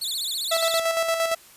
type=tone with vibrato; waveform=sawtooth; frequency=3908 Hz; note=B7; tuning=19 cents flat; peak=-23 dBFS; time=0.01-0.8 s; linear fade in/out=10 ms; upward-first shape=sine; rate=15 Hz; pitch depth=230 cents each way
type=tone with tremolo; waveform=sawtooth; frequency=659.3 Hz; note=E5; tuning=in tune; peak=-16 dBFS; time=0.51-1.35 s; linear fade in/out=10 ms; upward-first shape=square; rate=8.7 Hz; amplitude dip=45%
effects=white hiss -50 dBFS RMS until 1.56 s + resampled to 32000 Hz